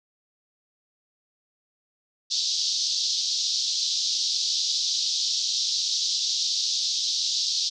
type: band-pass noise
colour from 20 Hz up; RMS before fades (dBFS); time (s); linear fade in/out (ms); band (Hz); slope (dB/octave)
pink; -26; 2.3-7.7; 20; 3700 to 6000; 48
effects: none